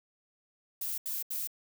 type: noise bursts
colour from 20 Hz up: violet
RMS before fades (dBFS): -35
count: 3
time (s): 0.81-1.474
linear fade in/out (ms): 5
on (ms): 170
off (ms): 77
effects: none